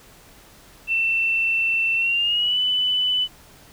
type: tone with pitch glide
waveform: sine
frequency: 2684 to 2995 Hz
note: E7 to F#7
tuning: +31 to +20 cents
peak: -18 dBFS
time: 0.87-3.28 s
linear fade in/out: 50 ms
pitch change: +189 cents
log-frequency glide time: 1.96-2.59 s
effects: pink hiss -49 dBFS RMS until 3.72 s